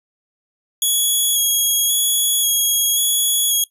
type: tone with vibrato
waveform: 5% pulse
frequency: 3335 Hz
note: G#7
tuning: 7 cents sharp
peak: -7 dBFS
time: 0.82-3.64 s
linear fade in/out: 2 ms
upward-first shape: square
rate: 0.93 Hz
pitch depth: 14 cents each way
effects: noise-tail reverb RT60 0.1 s tail -19 dB re dry + resampled to 32000 Hz